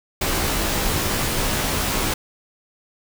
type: noise with comb filter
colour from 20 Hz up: pink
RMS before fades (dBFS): -22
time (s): 0.21-2.14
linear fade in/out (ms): 5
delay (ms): 17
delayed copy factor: -0.85
effects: none